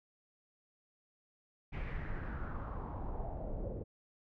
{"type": "noise with low-pass filter sweep", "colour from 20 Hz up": "brown", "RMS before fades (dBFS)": -40, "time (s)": [1.72, 3.84], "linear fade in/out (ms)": 20, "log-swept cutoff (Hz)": [2400, 490], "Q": 3.5, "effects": []}